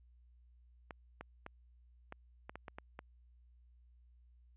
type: clicks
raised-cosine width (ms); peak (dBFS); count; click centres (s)
0.5; -30; 9; 0.908 / 1.21 / 1.464 / 2.124 / 2.495 / 2.556 / 2.682 / 2.785 / 2.991
effects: added 60 Hz sine -61 dBFS peak until 4.56 s + resampled to 8000 Hz